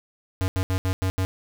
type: tone bursts at uneven times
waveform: square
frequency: 93.9 Hz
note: F#2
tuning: 26 cents sharp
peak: -22 dBFS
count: 6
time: 0.41-0.48 / 0.56-0.63 / 0.7-0.78 / 0.85-0.93 / 1.02-1.1 / 1.18-1.25 s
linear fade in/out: 0 ms
effects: none